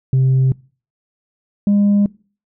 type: tone pair in turn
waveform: sine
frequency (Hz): 131.5 / 203.3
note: C3 / G#3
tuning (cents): +9 / -37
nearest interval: minor sixth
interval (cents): 754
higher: second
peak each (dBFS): -8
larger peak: neither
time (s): 0.13-0.52 / 1.67-2.06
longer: neither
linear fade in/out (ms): 2
effects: noise-tail reverb RT60 0.4 s tail -25 dB re dry + tanh soft clip ceiling -9 dBFS